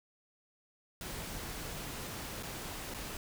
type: noise with dropouts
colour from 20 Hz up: pink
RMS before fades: -42 dBFS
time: 1.01-3.17 s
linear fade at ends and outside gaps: 1 ms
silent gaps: 2.427-2.432 / 2.94-2.945 s
effects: none